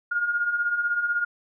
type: beating tone pair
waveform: sine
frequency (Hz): 1410 / 1426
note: F6 / F6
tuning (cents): +16 / +36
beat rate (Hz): 16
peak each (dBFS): -30 / -23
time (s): 0.11-1.25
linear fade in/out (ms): 10
effects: none